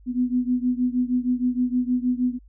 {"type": "beating tone pair", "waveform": "sine", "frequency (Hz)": [246.9, 253.3], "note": ["B3", "B3"], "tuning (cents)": [0, 44], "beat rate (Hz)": 6.4, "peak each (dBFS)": [-22, -24], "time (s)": [0.06, 2.39], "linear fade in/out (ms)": 50, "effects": ["added 50 Hz sine -47 dBFS peak until 2.48 s"]}